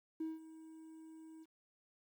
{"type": "tone with ADSR envelope", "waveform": "triangle", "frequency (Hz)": 319.5, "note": "D#4", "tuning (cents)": 46, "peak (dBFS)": -33, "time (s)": [0.2, 1.46], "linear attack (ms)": 8, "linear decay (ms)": 180, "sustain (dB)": -17, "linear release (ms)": 39, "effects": ["tanh soft clip ceiling -34 dBFS", "12-bit"]}